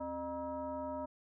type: tone with frequency modulation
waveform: sine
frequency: 609 Hz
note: D#5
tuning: 37 cents flat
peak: -37 dBFS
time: 0-1.06 s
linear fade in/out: 10 ms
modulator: 343 Hz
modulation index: 1.2
effects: none